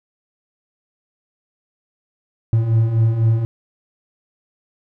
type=beating tone pair; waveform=triangle; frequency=110 / 114 Hz; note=A2 / A#2; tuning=0 / -38 cents; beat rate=4 Hz; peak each=-19 / -12 dBFS; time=2.53-3.45 s; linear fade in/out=0 ms; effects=none